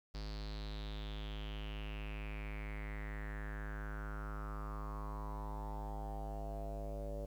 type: tone with low-pass filter sweep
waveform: square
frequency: 52.2 Hz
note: G#1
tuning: 10 cents sharp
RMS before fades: -43 dBFS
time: 0.14-7.26 s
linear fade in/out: 10 ms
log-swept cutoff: 4700 to 560 Hz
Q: 6.4
effects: 11-bit